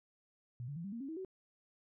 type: tone with pitch steps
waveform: sine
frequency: 121.6 / 142.95 / 168.04 / 197.54 / 232.2 / 273 / 320.9 / 377.2 Hz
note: B2 / D3 / E3 / G3 / A#3 / C#4 / E4 / F#4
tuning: -26 / -46 / +34 / +14 / -7 / -26 / -46 / +33 cents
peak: -40 dBFS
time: 0.6-1.248 s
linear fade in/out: 0 ms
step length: 81 ms
effects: none